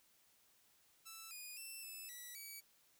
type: tone with pitch steps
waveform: 5% pulse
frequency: 1323 / 2465 / 2678 / 2617 / 1952 / 2280 Hz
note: E6 / D#7 / E7 / E7 / B6 / C#7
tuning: +6 / -17 / +27 / -13 / -21 / +48 cents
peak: -40 dBFS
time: 1.05-2.61 s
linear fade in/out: 20 ms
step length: 260 ms
effects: white hiss -72 dBFS RMS until 2.99 s